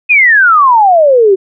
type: exponential sweep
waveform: sine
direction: down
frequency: 2545 to 370 Hz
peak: -3 dBFS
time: 0.09-1.36 s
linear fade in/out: 20 ms
effects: none